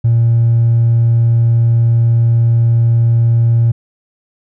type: tone with hard clipping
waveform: sine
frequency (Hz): 116.54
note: A#2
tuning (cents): 0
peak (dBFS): -8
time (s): 0.04-3.72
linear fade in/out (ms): 10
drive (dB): 1
effects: none